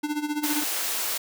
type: tone with tremolo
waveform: square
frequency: 298.1 Hz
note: D4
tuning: 26 cents sharp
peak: -24 dBFS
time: 0.03-0.64 s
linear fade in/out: 10 ms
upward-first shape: sine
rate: 15 Hz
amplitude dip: 75%
type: high-pass noise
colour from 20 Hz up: white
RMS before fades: -28 dBFS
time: 0.43-1.18 s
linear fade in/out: 10 ms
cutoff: 390 Hz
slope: 12 dB/octave
effects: none